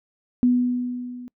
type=tone with level ramp; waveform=sine; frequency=246.9 Hz; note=B3; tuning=in tune; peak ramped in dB=-13 to -35 dBFS; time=0.43-1.28 s; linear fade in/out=0 ms; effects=noise-tail reverb RT60 0.1 s tail -26 dB re dry